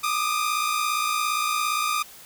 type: tone pair together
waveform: sawtooth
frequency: 1193.6 / 1251 Hz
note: D6 / D#6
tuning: +28 / +9 cents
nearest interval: minor second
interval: 81 cents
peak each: -21 / -23 dBFS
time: 0.03-2.03 s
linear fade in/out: 10 ms
effects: white hiss -46 dBFS RMS until 2.25 s